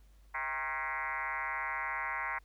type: tone with frequency modulation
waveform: sine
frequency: 1507 Hz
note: F#6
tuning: 31 cents sharp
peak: -33 dBFS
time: 0.34-2.39 s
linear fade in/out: 10 ms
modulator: 143 Hz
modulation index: 4.7
effects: added 50 Hz sine -57 dBFS peak until 2.44 s + pink hiss -71 dBFS RMS until 2.44 s